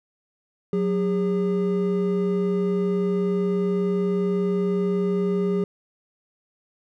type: tone pair together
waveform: triangle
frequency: 183.6 / 405.6 Hz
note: F#3 / G#4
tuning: -13 / -41 cents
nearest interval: octave + major second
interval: 1372 cents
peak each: -21 dBFS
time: 0.73-5.64 s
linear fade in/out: 2 ms
effects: none